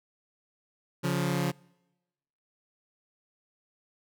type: tone pair together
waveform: sawtooth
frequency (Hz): 141 / 176.37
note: C#3 / F3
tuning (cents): +30 / +17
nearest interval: major third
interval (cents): 387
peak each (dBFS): -25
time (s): 1.03-1.52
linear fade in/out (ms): 20
effects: noise-tail reverb RT60 1.0 s tail -26 dB re dry